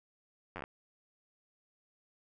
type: slowing click train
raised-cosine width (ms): 0.5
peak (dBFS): -26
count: 7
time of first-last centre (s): 0.56-0.639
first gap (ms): 10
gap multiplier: 1.11
effects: none